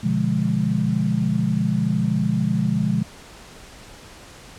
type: chord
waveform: sine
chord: B diminished seventh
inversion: none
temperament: equal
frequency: 123.47 / 146.83 / 174.61 / 207.7 Hz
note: B2 / D3 / F3 / Ab3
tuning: 0 / 0 / 0 / 0 cents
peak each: -25 / -25 / -23 / -22 dBFS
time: 0.03-3.03 s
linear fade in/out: 10 ms
effects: pink hiss -43 dBFS RMS until 4.58 s + low-pass 9000 Hz 12 dB/octave